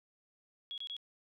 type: tone bursts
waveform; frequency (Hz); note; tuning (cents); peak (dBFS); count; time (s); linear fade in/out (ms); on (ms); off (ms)
sine; 3333; G#7; +5; -39; 3; 0.71-0.966; 0; 68; 26
effects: none